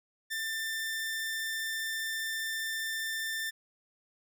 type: tone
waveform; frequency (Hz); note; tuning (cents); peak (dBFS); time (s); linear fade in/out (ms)
sawtooth; 1785; A6; +24; -29; 0.3-3.51; 20
effects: none